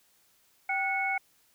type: tone cluster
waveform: sine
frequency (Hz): 778 / 1459 / 2205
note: G5 / F#6 / C#7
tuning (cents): -13 / -25 / -10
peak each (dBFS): -31 / -36 / -29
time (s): 0.69-1.18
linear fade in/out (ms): 5
effects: white hiss -66 dBFS RMS until 1.54 s

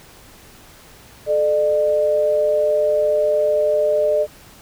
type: tone pair together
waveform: sine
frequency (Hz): 434.4 / 601.4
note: A4 / D5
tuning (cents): -22 / +41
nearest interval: tritone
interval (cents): 563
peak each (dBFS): -21 / -15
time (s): 1.26-4.27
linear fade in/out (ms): 50
effects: pink hiss -45 dBFS RMS until 4.61 s

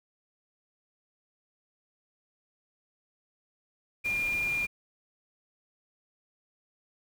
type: tone in noise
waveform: sine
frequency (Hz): 2406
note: D7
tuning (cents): +41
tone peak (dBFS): -27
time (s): 4.04-4.67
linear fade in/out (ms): 20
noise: pink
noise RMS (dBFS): -43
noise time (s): 4.04-4.67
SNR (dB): +13
effects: none

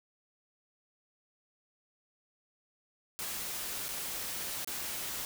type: noise with dropouts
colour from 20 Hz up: white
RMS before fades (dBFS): -38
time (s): 3.19-5.25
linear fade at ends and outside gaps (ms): 0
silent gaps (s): 3.883-3.889 / 4.646-4.674
effects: none

